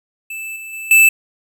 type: tone with level steps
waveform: square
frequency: 2637 Hz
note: E7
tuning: in tune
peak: -26 / -30 / -27 / -7 dBFS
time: 0.3-1.09 s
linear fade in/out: 5 ms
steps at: 0.56 / 0.73 / 0.91 s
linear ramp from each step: 2 ms
effects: none